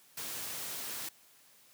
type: noise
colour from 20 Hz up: white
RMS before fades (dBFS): -40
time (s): 0.17-1.09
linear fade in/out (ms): 5
effects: white hiss -62 dBFS RMS until 1.73 s + high-pass 100 Hz 12 dB/octave